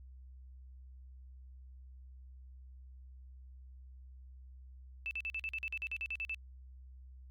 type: tone bursts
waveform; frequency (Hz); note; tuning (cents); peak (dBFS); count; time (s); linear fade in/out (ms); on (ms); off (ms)
sine; 2637; E7; 0; -35; 14; 5.06-6.345; 0; 50; 45
effects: added 64 Hz sine -50 dBFS peak until 7.3 s + MP3 96 kbps